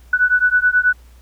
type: beating tone pair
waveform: sine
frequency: 1480 / 1489.3 Hz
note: F#6 / F#6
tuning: 0 / +11 cents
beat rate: 9.3 Hz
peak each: -15 dBFS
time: 0.13-0.93 s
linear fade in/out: 5 ms
effects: added 60 Hz sine -42 dBFS peak until 1.21 s + pink hiss -54 dBFS RMS until 1.21 s